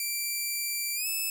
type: tone with pitch glide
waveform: 5% pulse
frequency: 2349 to 2606 Hz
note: D7 to E7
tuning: 0 to -20 cents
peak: -20 dBFS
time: 0-1.3 s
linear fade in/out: 2 ms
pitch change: +180 cents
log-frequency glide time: 0.95-1.07 s
effects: none